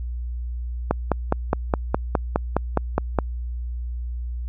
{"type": "click train", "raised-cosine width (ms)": 1, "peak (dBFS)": -4, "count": 12, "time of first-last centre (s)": [0.91, 3.187], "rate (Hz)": 4.83, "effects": ["added 60 Hz sine -26 dBFS peak until 4.48 s"]}